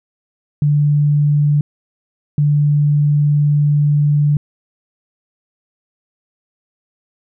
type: tone bursts at uneven times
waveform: sine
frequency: 146.83 Hz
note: D3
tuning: in tune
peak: -10 dBFS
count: 2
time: 0.62-1.61 / 2.38-4.37 s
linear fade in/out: 2 ms
effects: none